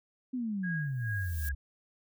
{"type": "exponential sweep", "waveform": "sine", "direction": "down", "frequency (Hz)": [261.6, 65.41], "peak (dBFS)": -31, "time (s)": [0.33, 1.55], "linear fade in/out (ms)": 10}
{"type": "tone with tremolo", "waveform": "sine", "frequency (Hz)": 1641, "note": "G#6", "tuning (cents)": -21, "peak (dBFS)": -34, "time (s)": [0.63, 1.52], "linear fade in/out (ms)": 10, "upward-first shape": "sine", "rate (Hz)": 2.4, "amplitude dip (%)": 90}
{"type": "noise with exponential growth", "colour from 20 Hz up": "violet", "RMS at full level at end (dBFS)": -39, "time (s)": [0.75, 1.49], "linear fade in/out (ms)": 2, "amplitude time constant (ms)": 160}
{"effects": []}